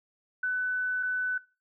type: tone pair in turn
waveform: sine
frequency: 1500 / 1500 Hz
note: F#6 / F#6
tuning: +23 / +23 cents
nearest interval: unison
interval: 0 cents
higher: neither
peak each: -26 dBFS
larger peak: neither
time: 0.43-1.03 / 1.03-1.38 s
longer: first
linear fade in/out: 5 ms
effects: noise-tail reverb RT60 0.3 s tail -21 dB re dry